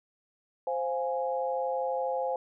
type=chord; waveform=sine; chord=F minor; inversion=second; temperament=equal; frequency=523.3 / 698.5 / 830.6 Hz; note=C5 / F5 / Ab5; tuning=0 / 0 / 0 cents; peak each=-30 / -35 / -33 dBFS; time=0.67-2.36 s; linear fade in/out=2 ms; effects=none